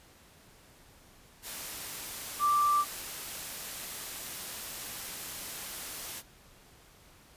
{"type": "tone in noise", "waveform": "sine", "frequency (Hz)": 1174.7, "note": "D6", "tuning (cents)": 0, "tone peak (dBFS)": -23, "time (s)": [2.39, 2.85], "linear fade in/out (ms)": 50, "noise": "white", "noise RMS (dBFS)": -40, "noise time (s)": [1.42, 6.23], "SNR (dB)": 14, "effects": ["pink hiss -58 dBFS RMS until 7.36 s", "resampled to 32000 Hz"]}